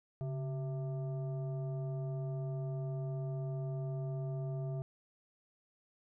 sine tone with frequency modulation, 138.5 Hz, C#3, 1 cent flat, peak -35 dBFS, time 0.21-4.82 s, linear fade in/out 0 ms, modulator 523 Hz, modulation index 0.52, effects none

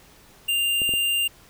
square tone, 2794 Hz, F7, in tune, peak -21 dBFS, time 0.48-1.28 s, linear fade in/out 10 ms
clicks, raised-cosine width 2 ms, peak -21 dBFS, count 3, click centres 0.818 / 0.892 / 0.938 s
effects pink hiss -52 dBFS RMS until 1.49 s

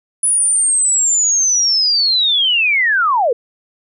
sine linear sweep, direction down, 9956 to 440 Hz, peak -11 dBFS, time 0.23-3.33 s, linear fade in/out 5 ms, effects none

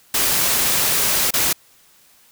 white noise with dropouts, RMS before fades -18 dBFS, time 0.14-1.53 s, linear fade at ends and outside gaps 5 ms, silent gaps 1.307-1.337 s, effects white hiss -53 dBFS RMS until 2.31 s

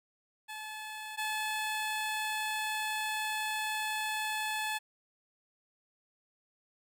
15% pulse tone pair in turn, 862 / 862 Hz, A5 / A5, -36 / -36 cents, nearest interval unison, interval 0 cents, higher neither, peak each -34 / -26 dBFS, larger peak second, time 0.48-1.17 / 1.17-4.79 s, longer second, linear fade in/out 20 ms, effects none

